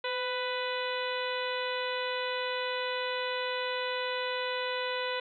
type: harmonic tone with a mistuned harmonic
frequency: 496.3 Hz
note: B4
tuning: 8 cents sharp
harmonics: 1 / 2 / 3 / 4 / 5 / 6 / 7 / 8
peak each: -34 / -37 / -39 / -40 / -41 / -42 / -42 / -43 dBFS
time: 0.04-5.2 s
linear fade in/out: 5 ms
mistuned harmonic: 1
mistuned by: +35 cents
effects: none